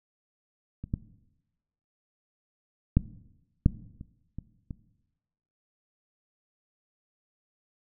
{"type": "clicks", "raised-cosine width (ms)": 5, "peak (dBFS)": [-24, -15, -7, -6, -28, -24, -24], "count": 7, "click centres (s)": [0.84, 0.939, 2.97, 3.661, 4.011, 4.386, 4.708], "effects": ["noise-tail reverb RT60 1.0 s tail -17 dB re dry"]}